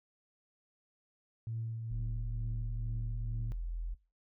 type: tone with tremolo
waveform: sine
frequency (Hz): 113.5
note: A#2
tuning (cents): -46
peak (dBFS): -34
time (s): 1.47-3.52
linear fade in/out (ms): 0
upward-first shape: triangle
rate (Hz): 2.2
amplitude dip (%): 40
type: tone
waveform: sine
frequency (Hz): 42.12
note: E1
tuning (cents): +38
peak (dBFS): -34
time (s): 1.9-3.95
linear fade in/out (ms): 20
effects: noise-tail reverb RT60 0.3 s tail -19 dB re dry + tanh soft clip ceiling -29 dBFS